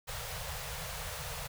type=band-stop noise; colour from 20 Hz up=pink; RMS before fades=-40 dBFS; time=0.07-1.48 s; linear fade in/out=20 ms; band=170 to 450 Hz; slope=96 dB/octave; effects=none